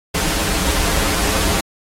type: noise with comb filter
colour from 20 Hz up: pink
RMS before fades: -18 dBFS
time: 0.14-1.61 s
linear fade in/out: 10 ms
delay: 8.2 ms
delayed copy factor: -0.75
effects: low-pass 12000 Hz 12 dB/octave + AAC 48 kbps